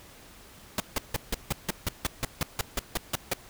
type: noise bursts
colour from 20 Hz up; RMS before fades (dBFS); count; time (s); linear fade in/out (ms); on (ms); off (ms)
pink; -27; 15; 0.78-3.335; 2; 21; 160
effects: pink hiss -51 dBFS RMS until 3.49 s